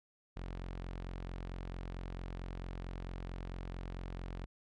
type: tone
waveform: sawtooth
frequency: 44.48 Hz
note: F1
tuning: 32 cents sharp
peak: -37 dBFS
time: 0.36-4.46 s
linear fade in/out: 10 ms
effects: low-pass 4000 Hz 12 dB/octave